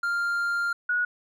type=tone pair in turn; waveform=triangle / sine; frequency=1396.9 / 1457.6 Hz; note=F6 / F#6; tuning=0 / -26 cents; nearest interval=minor second; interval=74 cents; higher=second; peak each=-22 / -22 dBFS; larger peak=neither; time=0.03-0.73 / 0.89-1.05 s; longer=first; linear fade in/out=5 ms; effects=none